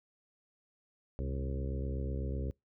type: harmonic tone with a mistuned harmonic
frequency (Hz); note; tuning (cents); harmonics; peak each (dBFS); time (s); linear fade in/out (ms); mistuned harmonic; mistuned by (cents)
68; C#2; -33; 1 / 2 / 3 / 4 / 5 / 6 / 7 / 8; -35 / -40 / -45 / -46 / -49 / -47 / -49 / -49; 1.19-2.51; 0; 2; -80
effects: noise-tail reverb RT60 0.2 s tail -26 dB re dry